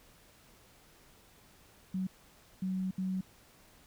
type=tone bursts at uneven times; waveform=sine; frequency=187.4 Hz; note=F#3; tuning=22 cents sharp; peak=-31 dBFS; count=3; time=1.94-2.07 / 2.62-2.91 / 2.98-3.21 s; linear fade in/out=5 ms; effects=pink hiss -61 dBFS RMS until 3.86 s